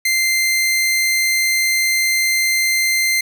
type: tone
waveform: sawtooth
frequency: 2085 Hz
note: C7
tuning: 7 cents flat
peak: -11 dBFS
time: 0.05-3.21 s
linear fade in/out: 5 ms
effects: none